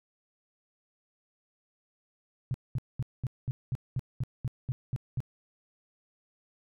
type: tone bursts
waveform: sine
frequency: 127.5 Hz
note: C3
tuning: 44 cents flat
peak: -27 dBFS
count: 12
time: 2.51-5.204 s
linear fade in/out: 0 ms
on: 32 ms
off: 210 ms
effects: none